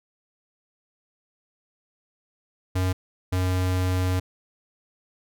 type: tone pair in turn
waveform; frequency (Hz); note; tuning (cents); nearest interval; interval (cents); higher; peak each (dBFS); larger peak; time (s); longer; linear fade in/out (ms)
square; 92.5 / 91.97; F#2 / F#2; 0 / -10; unison; 10; first; -22; neither; 2.75-2.93 / 3.32-4.2; second; 10
effects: none